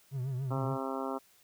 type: tone with vibrato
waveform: triangle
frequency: 130.81 Hz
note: C3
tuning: in tune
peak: -30 dBFS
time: 0.11-0.78 s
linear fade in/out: 50 ms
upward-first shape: triangle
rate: 7 Hz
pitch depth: 120 cents each way
type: harmonic tone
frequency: 133.9 Hz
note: C3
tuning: 40 cents sharp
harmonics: 2 / 3 / 4 / 5 / 6 / 7 / 8 / 9 / 10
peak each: -38 / -40 / -41 / -42 / -43 / -43 / -44 / -45 / -45 dBFS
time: 0.5-1.19 s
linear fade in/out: 20 ms
effects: white hiss -64 dBFS RMS until 1.43 s